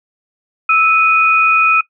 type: tone pair together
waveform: sine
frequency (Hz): 1311 / 2483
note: E6 / D#7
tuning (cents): -10 / -4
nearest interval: major seventh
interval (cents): 1106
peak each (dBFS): -11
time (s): 0.69-1.81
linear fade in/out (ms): 5
effects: noise-tail reverb RT60 0.1 s tail -19 dB re dry